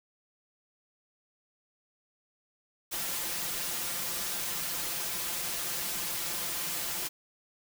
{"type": "noise with comb filter", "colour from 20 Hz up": "white", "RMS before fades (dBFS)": -34, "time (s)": [2.91, 7.09], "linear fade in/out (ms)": 20, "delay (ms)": 5.8, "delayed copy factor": 0.75, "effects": []}